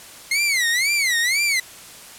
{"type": "tone with vibrato", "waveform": "sawtooth", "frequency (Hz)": 2093, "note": "C7", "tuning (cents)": 0, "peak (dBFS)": -14, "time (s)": [0.31, 1.6], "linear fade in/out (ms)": 5, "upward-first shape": "sine", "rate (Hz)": 2, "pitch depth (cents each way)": 220, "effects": ["white hiss -41 dBFS RMS until 2.18 s", "low-pass 12000 Hz 12 dB/octave"]}